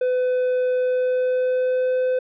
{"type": "tone with pitch glide", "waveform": "triangle", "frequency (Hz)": [504, 509.6], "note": ["B4", "C5"], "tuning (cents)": [35, -46], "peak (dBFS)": -16, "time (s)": [0.01, 2.19], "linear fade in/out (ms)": 5, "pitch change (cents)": 19, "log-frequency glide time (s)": [0.75, 1.94], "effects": ["resampled to 8000 Hz"]}